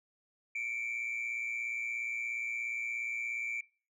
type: tone pair together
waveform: sine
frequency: 2223 / 2340 Hz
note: C#7 / D7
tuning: +4 / -7 cents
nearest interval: minor second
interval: 89 cents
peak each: -38 / -33 dBFS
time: 0.55-3.61 s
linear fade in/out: 5 ms
effects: noise-tail reverb RT60 0.4 s tail -25 dB re dry + tanh soft clip ceiling -31 dBFS